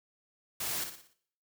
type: noise with echo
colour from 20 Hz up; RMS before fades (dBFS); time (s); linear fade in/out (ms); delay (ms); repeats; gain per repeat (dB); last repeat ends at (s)
white; -35; 0.6-0.84; 5; 59; 5; -7; 1.135
effects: noise-tail reverb RT60 0.6 s tail -18 dB re dry